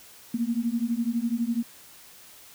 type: beating tone pair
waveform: sine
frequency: 228 / 240 Hz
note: A#3 / B3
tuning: -38 / -49 cents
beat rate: 12 Hz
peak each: -27 dBFS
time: 0.34-1.63 s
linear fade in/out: 5 ms
effects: white hiss -50 dBFS RMS until 2.54 s